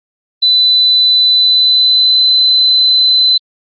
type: tone with pitch glide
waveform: sine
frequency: 4000 to 4035 Hz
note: B7 to B7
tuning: +21 to +36 cents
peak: -6 dBFS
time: 0.42-3.38 s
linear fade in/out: 10 ms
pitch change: +15 cents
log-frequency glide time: 1.35-2.24 s
effects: Opus 48 kbps